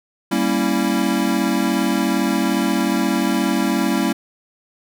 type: chord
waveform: square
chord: G diminished seventh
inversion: none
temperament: equal with one note detuned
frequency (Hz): 196 / 233.1 / 275.6 / 329.6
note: G3 / Bb3 / Db4 / Fb4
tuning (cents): 0 / 0 / -10 / 0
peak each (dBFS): -23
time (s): 0.31-4.13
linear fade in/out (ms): 10
effects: none